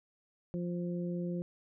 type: harmonic tone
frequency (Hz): 175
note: F3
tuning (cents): +4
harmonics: 1 / 2 / 3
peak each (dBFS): -34 / -40 / -44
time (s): 0.54-1.42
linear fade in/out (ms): 0
effects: none